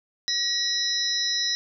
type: tone cluster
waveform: sine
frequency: 1909 / 3945 / 5160 / 5750 Hz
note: A#6 / B7 / E8 / F8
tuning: +41 / -3 / -38 / +50 cents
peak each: -32 / -26 / -27 / -32 dBFS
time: 0.28-1.55 s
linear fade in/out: 0 ms
effects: none